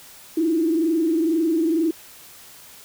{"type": "tone with frequency modulation", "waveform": "sine", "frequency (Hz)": 326, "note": "E4", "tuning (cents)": -19, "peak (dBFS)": -17, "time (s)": [0.37, 1.91], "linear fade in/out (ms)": 5, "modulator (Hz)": 22.1, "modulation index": 0.84, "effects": ["white hiss -45 dBFS RMS until 2.84 s"]}